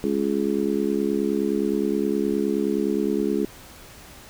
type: harmonic tone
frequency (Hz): 69.6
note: C#2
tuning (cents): +8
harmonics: 3 / 4 / 5 / 6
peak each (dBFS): -26 / -26 / -26 / -26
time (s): 0.04-3.45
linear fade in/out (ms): 0
effects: pink hiss -45 dBFS RMS until 4.29 s